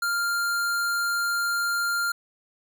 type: tone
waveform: square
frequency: 1396.9 Hz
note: F6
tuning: in tune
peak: -24 dBFS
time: 0.02-2.12 s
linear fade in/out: 5 ms
effects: 11-bit